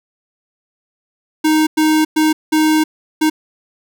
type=tone bursts at uneven times; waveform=square; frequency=311.1 Hz; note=D#4; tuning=in tune; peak=-11 dBFS; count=5; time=1.44-1.67 / 1.77-2.05 / 2.16-2.33 / 2.52-2.84 / 3.21-3.3 s; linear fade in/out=10 ms; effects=none